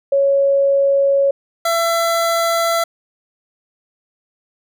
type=tone pair in turn; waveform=sine / 25% pulse; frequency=554.4 / 671.5 Hz; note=C#5 / E5; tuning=0 / +32 cents; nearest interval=minor third; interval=332 cents; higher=second; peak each=-11 dBFS; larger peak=neither; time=0.12-1.31 / 1.65-2.84 s; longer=neither; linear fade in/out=5 ms; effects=none